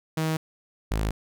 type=tone pair in turn; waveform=sawtooth; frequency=158.7 / 53.36 Hz; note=D#3 / G#1; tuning=+35 / +48 cents; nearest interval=octave + perfect fifth; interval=1887 cents; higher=first; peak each=-20 dBFS; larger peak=neither; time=0.17-0.37 / 0.91-1.11 s; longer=neither; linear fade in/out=5 ms; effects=none